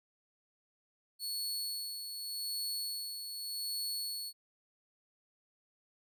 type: tone with tremolo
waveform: sawtooth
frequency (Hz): 4400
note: C#8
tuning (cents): -14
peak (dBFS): -32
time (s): 1.19-4.33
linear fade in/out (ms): 50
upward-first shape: sine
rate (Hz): 0.85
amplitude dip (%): 50
effects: none